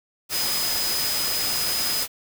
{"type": "tone in noise", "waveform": "sine", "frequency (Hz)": 5020, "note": "D#8", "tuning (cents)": 15, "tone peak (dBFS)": -26, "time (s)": [0.3, 2.06], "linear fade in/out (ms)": 50, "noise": "white", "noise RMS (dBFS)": -26, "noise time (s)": [0.29, 2.08], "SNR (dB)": -3, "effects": []}